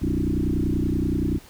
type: tone with frequency modulation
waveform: sine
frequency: 183.4 Hz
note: F#3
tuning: 15 cents flat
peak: -20 dBFS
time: 0.01-1.39 s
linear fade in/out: 20 ms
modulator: 30.5 Hz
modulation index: 5.1
effects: pink hiss -49 dBFS RMS until 1.49 s